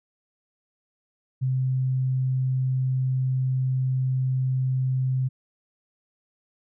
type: tone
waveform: sine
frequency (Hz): 130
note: C3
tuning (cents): -11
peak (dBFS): -21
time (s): 1.41-5.29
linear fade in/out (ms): 20
effects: none